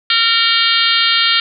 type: harmonic tone with a mistuned harmonic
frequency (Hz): 458.7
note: A#4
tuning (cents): -28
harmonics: 3 / 4 / 5 / 6 / 7 / 8 / 9 / 10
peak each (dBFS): -18 / -21 / -20 / -19 / -17 / -18 / -19 / -23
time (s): 0.1-1.4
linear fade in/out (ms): 2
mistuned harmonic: 6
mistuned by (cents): +48
effects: none